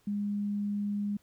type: tone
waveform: sine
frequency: 204.6 Hz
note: G#3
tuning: 26 cents flat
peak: -29 dBFS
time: 0.07-1.17 s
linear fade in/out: 5 ms
effects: pink hiss -68 dBFS RMS until 1.22 s